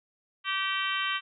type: harmonic tone with a mistuned harmonic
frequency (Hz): 387.1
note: G4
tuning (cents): -22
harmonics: 3 / 4 / 5 / 6 / 7 / 8 / 9 / 10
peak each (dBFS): -33 / -34 / -36 / -37 / -35 / -33 / -45 / -43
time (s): 0.44-1.21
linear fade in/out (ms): 50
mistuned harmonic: 10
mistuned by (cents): -44
effects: none